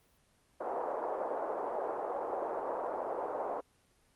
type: band-pass noise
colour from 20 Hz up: pink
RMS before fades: -36 dBFS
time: 0.6-3.61 s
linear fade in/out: 10 ms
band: 450 to 960 Hz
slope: 24 dB/octave
effects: pink hiss -69 dBFS RMS until 4.15 s + Opus 24 kbps